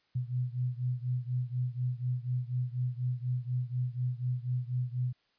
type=beating tone pair; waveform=sine; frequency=123.47 / 127.57 Hz; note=B2 / C3; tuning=0 / -43 cents; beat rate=4.1 Hz; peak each=-32 / -34 dBFS; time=0.15-5.13 s; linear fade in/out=10 ms; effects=white hiss -72 dBFS RMS until 5.38 s + resampled to 11025 Hz